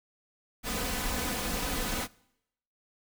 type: noise with comb filter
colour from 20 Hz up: pink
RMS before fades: -32 dBFS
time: 0.63-2.08 s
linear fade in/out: 50 ms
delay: 4 ms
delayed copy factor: +0.6
effects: noise-tail reverb RT60 0.8 s tail -23 dB re dry